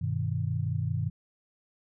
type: chord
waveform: sine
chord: G augmented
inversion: none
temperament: equal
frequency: 98 / 123.47 / 155.56 Hz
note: G2 / B2 / D#3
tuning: 0 / 0 / 0 cents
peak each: -31 / -31 / -32 dBFS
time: 0.01-1.1 s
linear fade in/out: 10 ms
effects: none